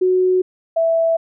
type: tone pair in turn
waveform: sine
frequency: 368.8 / 659 Hz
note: F#4 / E5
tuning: -6 / -1 cents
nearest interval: minor seventh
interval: 1005 cents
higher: second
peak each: -12 / -13 dBFS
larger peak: first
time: 0.01-0.42 / 0.76-1.17 s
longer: neither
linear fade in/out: 10 ms
effects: none